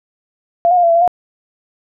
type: tone with pitch steps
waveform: sine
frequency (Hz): 686 / 724 / 704 / 678 / 670 / 683 / 715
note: F5 / F#5 / F5 / E5 / E5 / F5 / F5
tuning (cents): -31 / -38 / +14 / +49 / +28 / -39 / +41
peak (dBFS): -8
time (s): 0.65-1.077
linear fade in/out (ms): 0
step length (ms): 61
effects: none